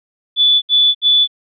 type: tone bursts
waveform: sine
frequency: 3466 Hz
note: A7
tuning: 27 cents flat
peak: -8 dBFS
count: 3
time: 0.36-1.276 s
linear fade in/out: 50 ms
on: 260 ms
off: 68 ms
effects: none